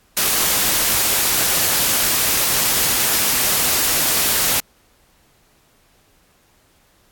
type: noise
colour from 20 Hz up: white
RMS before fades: -17 dBFS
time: 0.17-4.6 s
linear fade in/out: 0 ms
effects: pink hiss -57 dBFS RMS until 7.11 s + AAC 64 kbps